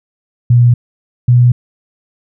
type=tone pair in turn; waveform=sine; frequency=120.9 / 122.52 Hz; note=B2 / B2; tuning=-36 / -13 cents; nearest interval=unison; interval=23 cents; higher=second; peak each=-4 dBFS; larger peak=neither; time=0.5-0.74 / 1.28-1.52 s; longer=neither; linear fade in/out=5 ms; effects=none